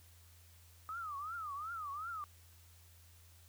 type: tone with vibrato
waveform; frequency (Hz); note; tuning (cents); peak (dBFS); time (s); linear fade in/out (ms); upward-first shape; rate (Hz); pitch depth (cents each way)
sine; 1244.5; D#6; 0; -40; 0.89-2.24; 0; triangle; 2.7; 230
effects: added 85 Hz sine -60 dBFS peak until 3.48 s + white hiss -65 dBFS RMS until 3.48 s